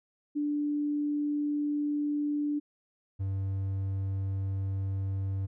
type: tone pair in turn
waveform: sine / triangle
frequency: 293.7 / 96.91 Hz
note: D4 / G2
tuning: 0 / -19 cents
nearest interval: octave + perfect fifth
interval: 1919 cents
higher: first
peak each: -27 dBFS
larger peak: neither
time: 0.35-2.6 / 3.19-5.47 s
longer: second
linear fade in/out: 20 ms
effects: none